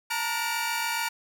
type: tone cluster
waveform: sawtooth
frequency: 895 / 942 / 1434 / 2323 Hz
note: A5 / A#5 / F6 / D7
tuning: +29 / +18 / +45 / -20 cents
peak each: -29 dBFS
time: 0.1-1.09 s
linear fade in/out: 10 ms
effects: none